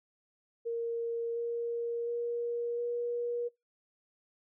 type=tone with pitch steps; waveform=sine; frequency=465 / 469.3 / 473.7 / 478.1 Hz; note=A#4 / A#4 / A#4 / A#4; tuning=-4 / +12 / +28 / +44 cents; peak=-31 dBFS; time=0.65-3.49 s; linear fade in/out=20 ms; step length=710 ms; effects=noise-tail reverb RT60 0.2 s tail -23 dB re dry